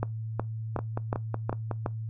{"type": "two click trains", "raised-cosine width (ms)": 1, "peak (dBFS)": [-17, -14], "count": [6, 6], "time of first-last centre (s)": [[0.79, 1.713], [0.03, 1.862]], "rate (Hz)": [5.42, 2.73], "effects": ["noise-tail reverb RT60 0.2 s tail -22 dB re dry", "added 111 Hz sine -32 dBFS peak until 2.09 s"]}